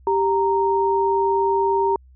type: tone pair together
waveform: sine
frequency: 392 / 929.1 Hz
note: G4 / A#5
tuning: 0 / -6 cents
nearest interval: octave + minor third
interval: 1494 cents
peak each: -19 dBFS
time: 0.07-1.96 s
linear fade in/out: 2 ms
effects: added 64 Hz sine -46 dBFS peak until 2.15 s